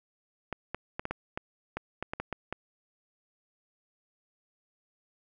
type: clicks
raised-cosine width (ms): 0.5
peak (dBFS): -18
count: 12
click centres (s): 0.527 / 0.746 / 0.995 / 1.054 / 1.11 / 1.375 / 1.77 / 2.026 / 2.135 / 2.2 / 2.327 / 2.526
effects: none